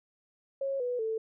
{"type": "tone with pitch steps", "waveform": "sine", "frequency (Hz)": [546, 492.1, 443.5], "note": ["C#5", "B4", "A4"], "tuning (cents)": [-26, -6, 14], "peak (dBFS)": -29, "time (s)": [0.61, 1.18], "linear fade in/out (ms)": 5, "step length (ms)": 190, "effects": []}